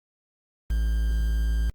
triangle tone with quantisation, 55 Hz, A1, in tune, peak -19 dBFS, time 0.7-1.7 s, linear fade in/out 5 ms, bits 7, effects Opus 32 kbps

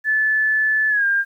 sine tone with pitch glide, 1738 to 1603 Hz, A6 to G6, -22 to +38 cents, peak -15 dBFS, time 0.04-1.25 s, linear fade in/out 50 ms, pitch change -140 cents, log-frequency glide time 0.89-1.05 s, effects 9-bit

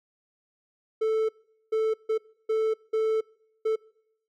triangle tone bursts at uneven times, 440 Hz, A4, in tune, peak -20 dBFS, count 6, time 1.01-1.29 / 1.72-1.94 / 2.09-2.18 / 2.49-2.74 / 2.93-3.21 / 3.65-3.76 s, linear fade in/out 10 ms, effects noise-tail reverb RT60 0.8 s tail -25 dB re dry

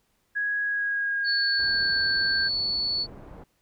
sine tone with pitch glide, 1661.2 to 1584.4 Hz, G#6 to G6, 0 to +18 cents, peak -24 dBFS, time 0.35-2.49 s, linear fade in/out 20 ms, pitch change -82 cents, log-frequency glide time 0.62-2.08 s
sine tone, 4435 Hz, C#8, in tune, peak -24 dBFS, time 1.24-3.07 s, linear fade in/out 50 ms
pink low-pass noise, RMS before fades -44 dBFS, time 1.59-3.44 s, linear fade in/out 5 ms, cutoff 880 Hz, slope 12 dB/octave
effects pink hiss -70 dBFS RMS until 3.61 s

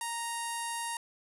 sawtooth tone with low-pass filter, 932 Hz, A#5, 1 cent flat, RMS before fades -36 dBFS, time 0.01-0.97 s, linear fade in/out 2 ms, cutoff 10000 Hz, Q 5.1, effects 11-bit

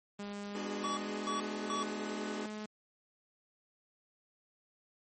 sawtooth tone with pitch glide, 203.4 to 212.9 Hz, G#3 to G#3, -36 to +43 cents, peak -36 dBFS, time 0.19-2.66 s, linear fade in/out 5 ms, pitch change +79 cents, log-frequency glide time 0.48-1.5 s
sawtooth chord, G# half-diminished seventh, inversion first, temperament just, 249.2 / 299 / 373.8 / 415.3 Hz, B3 / D4 / F#4 / G#4, +16 / +31 / +18 / 0 cents, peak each -42 / -39 / -40 / -42 dBFS, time 0.55-2.46 s, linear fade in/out 2 ms
square tone bursts, 1136 Hz, C#6, 42 cents sharp, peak -35 dBFS, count 3, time 0.84-1.83 s, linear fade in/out 0 ms, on 130 ms, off 300 ms
effects MP3 32 kbps

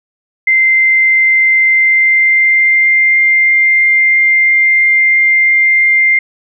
sine tone with pitch glide, 2082 to 2101 Hz, C7 to C7, -9 to +7 cents, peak -6 dBFS, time 0.47-6.19 s, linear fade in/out 5 ms, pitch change +16 cents, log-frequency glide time 1.68-3.09 s, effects none

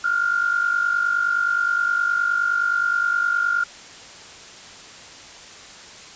sine tone pair together, 1396.9 / 1446.5 Hz, F6 / F#6, 0 / -40 cents, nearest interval minor second, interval 60 cents, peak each -19 / -24 dBFS, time 0.04-3.64 s, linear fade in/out 5 ms, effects white hiss -41 dBFS RMS until 6.15 s + resampled to 16000 Hz

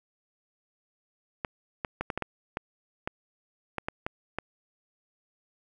clicks, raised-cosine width 0.5 ms, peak -15 dBFS, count 12, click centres 1.448 / 1.848 / 2.01 / 2.102 / 2.176 / 2.223 / 2.571 / 3.075 / 3.783 / 3.885 / 4.065 / 4.386 s, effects 9-bit

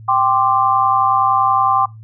sine chord, G suspended fourth, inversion none, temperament just, 784 / 1045.3 / 1176 Hz, G5 / C6 / D6, 0 / -2 / +2 cents, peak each -16 dBFS, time 0.08-1.86 s, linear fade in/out 10 ms, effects noise-tail reverb RT60 0.2 s tail -21 dB re dry + added 110 Hz sine -34 dBFS peak until 2.03 s

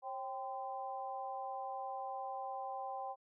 sine tone with amplitude modulation, 784 Hz, G5, in tune, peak -35 dBFS, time 0.02-3.16 s, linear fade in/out 50 ms, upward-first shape sine, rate 243 Hz, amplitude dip 100%, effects none

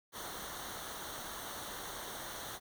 pink noise with comb filter, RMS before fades -44 dBFS, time 0.12-2.6 s, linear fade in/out 50 ms, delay 0.4 ms, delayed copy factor -0.7, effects none

